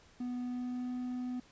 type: tone with pitch glide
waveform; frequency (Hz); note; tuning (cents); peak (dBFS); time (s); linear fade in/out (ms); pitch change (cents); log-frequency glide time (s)
triangle; 246.9 to 249.6; B3 to B3; 0 to +19; -33; 0.2-1.4; 5; +19; 0.4-0.95
effects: pink hiss -62 dBFS RMS until 1.51 s + resampled to 16000 Hz